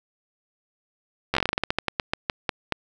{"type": "slowing click train", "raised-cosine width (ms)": 0.3, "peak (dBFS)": -6, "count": 19, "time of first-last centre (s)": [1.34, 2.723], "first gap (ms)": 12, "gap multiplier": 1.19, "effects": []}